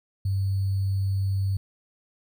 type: tone with sample-and-hold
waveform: sine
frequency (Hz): 97.1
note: G2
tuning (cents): -16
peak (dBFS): -22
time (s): 0.25-1.57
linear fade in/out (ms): 5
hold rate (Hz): 4410
effects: none